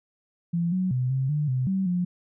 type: tone with pitch steps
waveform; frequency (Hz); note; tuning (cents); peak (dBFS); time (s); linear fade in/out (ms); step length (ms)
sine; 170.4 / 185.2 / 126.7 / 132.7 / 149.1 / 128.3 / 191.4 / 178.3; F3 / F#3 / B2 / C3 / D3 / C3 / G3 / F3; -42 / +2 / +45 / +25 / +27 / -34 / -41 / +36; -22; 0.53-2.05; 10; 190
effects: none